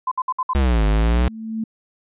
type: tone bursts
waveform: sine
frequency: 1025 Hz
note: C6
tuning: 36 cents flat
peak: -18 dBFS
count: 5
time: 0.07-0.535 s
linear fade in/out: 5 ms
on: 45 ms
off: 60 ms
type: linear two-way sweep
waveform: square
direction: down then up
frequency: 71.2 to 50.7 to 62.7 Hz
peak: -15 dBFS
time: 0.55-1.28 s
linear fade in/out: 0 ms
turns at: 0.86 s
type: tone with exponential growth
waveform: sine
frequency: 221.9 Hz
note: A3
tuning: 15 cents sharp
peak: -20 dBFS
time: 0.62-1.64 s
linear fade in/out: 5 ms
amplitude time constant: 220 ms
effects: resampled to 8000 Hz